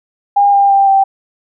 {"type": "tone with pitch steps", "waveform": "sine", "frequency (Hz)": [808, 798.7, 789.5, 780.5], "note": ["G#5", "G5", "G5", "G5"], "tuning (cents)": [-48, 32, 12, -8], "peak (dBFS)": -6, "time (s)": [0.36, 1.04], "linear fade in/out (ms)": 10, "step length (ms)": 170, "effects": []}